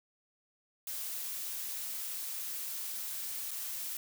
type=noise with dropouts; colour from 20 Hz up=blue; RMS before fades=-39 dBFS; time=0.87-3.97 s; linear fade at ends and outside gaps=2 ms; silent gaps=3.509-3.513 s; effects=none